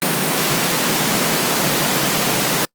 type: high-pass noise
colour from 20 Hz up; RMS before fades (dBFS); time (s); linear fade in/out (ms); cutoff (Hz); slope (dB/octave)
pink; -18; 0.02-2.65; 0; 130; 96
effects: noise-tail reverb RT60 0.1 s tail -26 dB re dry + Opus 32 kbps